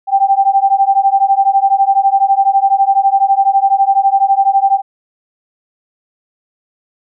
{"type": "beating tone pair", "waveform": "sine", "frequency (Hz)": [779, 791], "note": ["G5", "G5"], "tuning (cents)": [-11, 15], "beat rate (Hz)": 12, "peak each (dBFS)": -11, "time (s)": [0.07, 4.82], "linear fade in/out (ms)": 50, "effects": []}